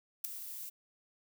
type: noise with ADSR envelope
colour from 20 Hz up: violet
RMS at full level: -30 dBFS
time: 0.24-0.7 s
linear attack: 8 ms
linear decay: 5 ms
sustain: -14 dB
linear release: 14 ms
effects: none